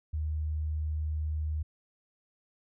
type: tone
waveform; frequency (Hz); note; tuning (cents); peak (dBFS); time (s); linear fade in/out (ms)
sine; 77; D#2; -17; -29; 0.13-1.63; 10
effects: none